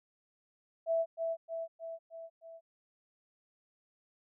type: tone with echo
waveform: sine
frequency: 659.3 Hz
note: E5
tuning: in tune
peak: -27 dBFS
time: 0.86-1.06 s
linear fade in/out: 50 ms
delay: 310 ms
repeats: 5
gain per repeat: -4 dB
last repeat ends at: 2.61 s
effects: none